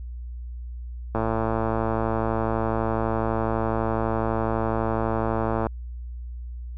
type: click train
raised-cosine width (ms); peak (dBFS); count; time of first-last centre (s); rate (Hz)
1; -11; 507; 1.15-5.668; 112
effects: added 60 Hz sine -32 dBFS peak until 6.77 s